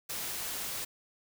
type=noise; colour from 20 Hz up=white; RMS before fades=-37 dBFS; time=0.09-0.85 s; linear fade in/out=10 ms; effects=none